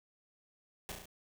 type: noise with echo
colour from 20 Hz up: pink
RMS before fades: -42 dBFS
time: 0.89-0.92 s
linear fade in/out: 0 ms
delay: 34 ms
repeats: 4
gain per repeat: -3 dB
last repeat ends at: 1.056 s
effects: none